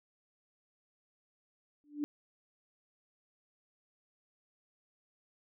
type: tone with exponential growth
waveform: sine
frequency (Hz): 293.7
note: D4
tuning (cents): 0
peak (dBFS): -28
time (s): 1.84-2.04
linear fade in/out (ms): 0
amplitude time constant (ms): 42
effects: none